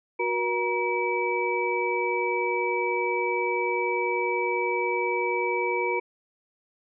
sine tone cluster, 367.9 / 478.2 / 948 / 2300 Hz, F#4 / A#4 / A#5 / D7, -10 / +44 / +29 / -37 cents, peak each -29 dBFS, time 0.19-6 s, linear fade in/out 10 ms, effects none

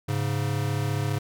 square tone pair together, 103.83 / 138.6 Hz, G#2 / C#3, 0 / 0 cents, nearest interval perfect fourth, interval 500 cents, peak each -28 dBFS, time 0.08-1.19 s, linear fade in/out 10 ms, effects none

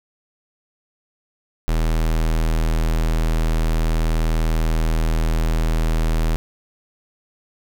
square tone, 40.2 Hz, E1, 43 cents flat, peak -17 dBFS, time 1.68-6.36 s, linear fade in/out 0 ms, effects none

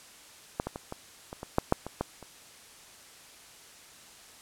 clicks, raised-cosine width 1 ms, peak -13 / -18 / -22 / -22 / -24 / -23 / -8 / -7 / -22 / -14 / -30 dBFS, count 11, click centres 0.599 / 0.67 / 0.759 / 0.924 / 1.329 / 1.431 / 1.584 / 1.724 / 1.866 / 2.01 / 2.227 s, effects white hiss -52 dBFS RMS until 4.41 s + low-pass 10000 Hz 12 dB/octave

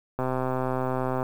click train, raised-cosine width 1 ms, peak -14 dBFS, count 135, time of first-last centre 0.19-1.229 s, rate 129 Hz, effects 8-bit

